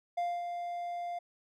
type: tone with ADSR envelope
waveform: triangle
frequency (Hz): 698.5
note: F5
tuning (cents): 0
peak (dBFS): -27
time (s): 0.17-1.19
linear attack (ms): 10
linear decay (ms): 240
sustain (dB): -6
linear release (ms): 8
effects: none